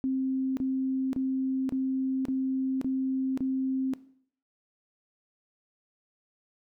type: tone bursts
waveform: sine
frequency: 263.6 Hz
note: C4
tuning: 13 cents sharp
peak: -25 dBFS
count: 7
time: 0.04-3.936 s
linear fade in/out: 0 ms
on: 530 ms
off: 31 ms
effects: noise-tail reverb RT60 0.6 s tail -18 dB re dry